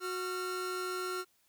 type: tone pair together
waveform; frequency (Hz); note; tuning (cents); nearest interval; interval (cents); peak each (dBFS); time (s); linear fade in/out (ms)
45% pulse; 366.9 / 1374; F#4 / F6; -15 / -29; octave + major seventh; 2286; -37 / -38; 0-1.25; 50
effects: white hiss -71 dBFS RMS until 1.48 s